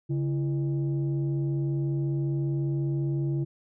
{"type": "tone pair together", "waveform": "sine", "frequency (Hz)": [140.3, 335.5], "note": ["C#3", "E4"], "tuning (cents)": [21, 31], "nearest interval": "octave + minor third", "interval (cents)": 1510, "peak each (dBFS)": [-24, -30], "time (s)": [0.09, 3.45], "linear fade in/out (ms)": 20, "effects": ["tanh soft clip ceiling -21 dBFS"]}